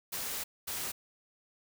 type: noise bursts at uneven times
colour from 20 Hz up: white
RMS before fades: -37 dBFS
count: 2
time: 0.12-0.44 / 0.67-0.92 s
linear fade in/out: 10 ms
effects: none